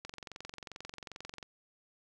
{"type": "click train", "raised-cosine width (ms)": 0.2, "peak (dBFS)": -26, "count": 32, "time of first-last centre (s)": [0.05, 1.428], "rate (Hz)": 22.5, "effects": []}